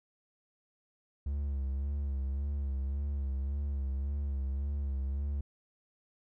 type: tone with vibrato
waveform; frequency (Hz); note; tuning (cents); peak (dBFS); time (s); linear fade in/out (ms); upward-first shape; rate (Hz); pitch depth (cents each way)
triangle; 69.3; C#2; 0; -29; 1.26-5.41; 5; sine; 1.8; 57
effects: none